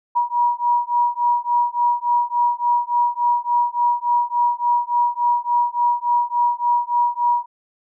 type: beating tone pair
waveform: sine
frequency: 959 / 962.5 Hz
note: A#5 / B5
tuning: +49 / -45 cents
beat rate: 3.5 Hz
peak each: -19 dBFS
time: 0.15-7.46 s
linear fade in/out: 20 ms
effects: none